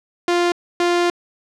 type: tone bursts at uneven times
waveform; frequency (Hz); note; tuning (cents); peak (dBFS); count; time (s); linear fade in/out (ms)
sawtooth; 349.2; F4; 0; -11; 2; 0.28-0.52 / 0.8-1.1; 2
effects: low-pass 6000 Hz 12 dB/octave